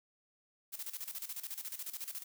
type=noise with tremolo; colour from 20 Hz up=blue; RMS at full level=-41 dBFS; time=0.72-2.24 s; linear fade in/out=20 ms; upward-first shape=square; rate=14 Hz; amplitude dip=75%; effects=none